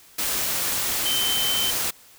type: tone in noise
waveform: sine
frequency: 3083 Hz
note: G7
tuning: 29 cents flat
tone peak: -23 dBFS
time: 1.05-1.71 s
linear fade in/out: 10 ms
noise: white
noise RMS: -25 dBFS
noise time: 0.18-1.91 s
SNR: -1 dB
effects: white hiss -51 dBFS RMS until 2.18 s